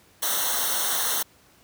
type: noise with comb filter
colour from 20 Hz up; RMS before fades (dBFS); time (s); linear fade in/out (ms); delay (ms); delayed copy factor
white; -25; 0.22-1.23; 10; 0.41; -1
effects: pink hiss -57 dBFS RMS until 1.63 s + high-pass 60 Hz 12 dB/octave